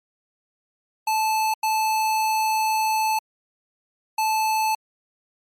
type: tone bursts at uneven times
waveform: square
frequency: 873 Hz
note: A5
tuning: 14 cents flat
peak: -20 dBFS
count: 3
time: 1.07-1.54 / 1.63-3.19 / 4.18-4.75 s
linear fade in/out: 5 ms
effects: MP3 64 kbps